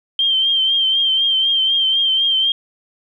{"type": "tone with vibrato", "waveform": "sine", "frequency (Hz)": 3157, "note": "G7", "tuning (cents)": 12, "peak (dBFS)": -13, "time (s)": [0.19, 2.52], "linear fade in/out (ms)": 2, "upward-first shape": "triangle", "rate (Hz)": 4, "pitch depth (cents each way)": 50, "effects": ["9-bit"]}